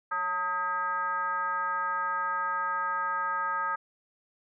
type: tone with frequency modulation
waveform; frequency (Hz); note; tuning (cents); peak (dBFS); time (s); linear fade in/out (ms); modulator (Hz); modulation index
sine; 1260; D#6; +21; -27; 0.11-3.76; 10; 353; 1
effects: none